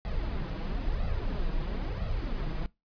brown noise with flanger, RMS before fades -31 dBFS, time 0.05-2.66 s, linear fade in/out 0 ms, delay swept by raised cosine 1.5 to 6.3 ms, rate 1 Hz, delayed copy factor +0.65, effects noise-tail reverb RT60 0.2 s tail -21 dB re dry + resampled to 11025 Hz

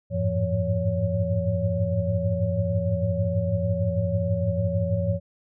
sine tone cluster, 90.1 / 101.7 / 108.1 / 171.5 / 561 Hz, F#2 / G#2 / A2 / F3 / C#5, -45 / -36 / -30 / -31 / +21 cents, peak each -28 dBFS, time 0.1-5.2 s, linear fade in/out 50 ms, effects none

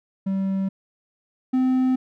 triangle tone pair in turn, 193 / 257.6 Hz, G3 / C4, -27 / -27 cents, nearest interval perfect fourth, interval 500 cents, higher second, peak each -19 / -15 dBFS, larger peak second, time 0.26-0.69 / 1.53-1.96 s, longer neither, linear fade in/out 10 ms, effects none

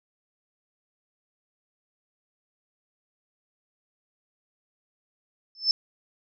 sine tone with exponential growth, 5274 Hz, E8, in tune, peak -14 dBFS, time 5.55-5.71 s, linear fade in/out 1 ms, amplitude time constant 34 ms, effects none

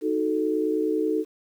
sine chord, D# diminished, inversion none, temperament equal, 311.1 / 370 / 440 Hz, D#4 / F#4 / A4, 0 / 0 / 0 cents, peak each -25 / -29 / -25 dBFS, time 0.01-1.25 s, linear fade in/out 50 ms, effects 9-bit

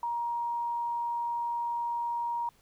sine tone, 944 Hz, A#5, 22 cents sharp, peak -29 dBFS, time 0.03-2.49 s, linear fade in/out 2 ms, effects pink hiss -65 dBFS RMS until 2.61 s

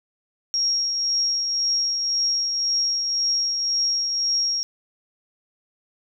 sine tone with tremolo, 5588 Hz, F8, in tune, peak -18 dBFS, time 0.54-4.63 s, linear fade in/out 0 ms, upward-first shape triangle, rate 1.9 Hz, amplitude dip 40%, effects none

